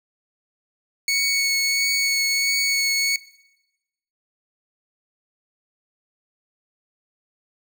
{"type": "tone with vibrato", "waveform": "20% pulse", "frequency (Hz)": 2217, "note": "C#7", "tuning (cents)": 0, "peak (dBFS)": -14, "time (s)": [1.08, 3.16], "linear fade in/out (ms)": 2, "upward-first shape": "triangle", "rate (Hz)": 1.5, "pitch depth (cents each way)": 13, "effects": ["noise-tail reverb RT60 1.0 s tail -21 dB re dry"]}